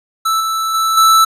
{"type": "tone with level steps", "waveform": "square", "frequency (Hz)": 1318.5, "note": "E6", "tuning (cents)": 0, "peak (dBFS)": [-13, -16, -13, -7], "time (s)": [0.25, 1.25], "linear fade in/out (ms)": 10, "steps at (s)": [0.4, 0.74, 0.97], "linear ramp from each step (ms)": 5, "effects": ["resampled to 32000 Hz"]}